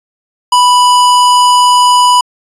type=tone; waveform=square; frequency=987.8 Hz; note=B5; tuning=in tune; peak=-5 dBFS; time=0.52-2.21 s; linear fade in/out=5 ms; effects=resampled to 24000 Hz